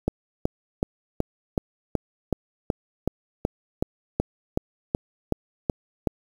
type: click train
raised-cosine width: 2 ms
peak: -8 dBFS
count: 17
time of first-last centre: 0.08-6.073 s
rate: 2.67 Hz
effects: 7-bit